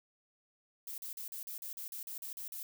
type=noise bursts; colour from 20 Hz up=violet; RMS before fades=-43 dBFS; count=12; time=0.87-2.63 s; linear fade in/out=2 ms; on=110 ms; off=40 ms; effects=none